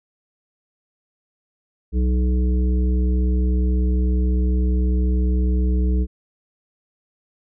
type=harmonic tone with a mistuned harmonic; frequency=62.7 Hz; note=B1; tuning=27 cents sharp; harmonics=1 / 3 / 5 / 7; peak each=-16 / -26 / -30 / -33 dBFS; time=1.92-6.07 s; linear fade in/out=50 ms; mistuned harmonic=7; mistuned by=-36 cents; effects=none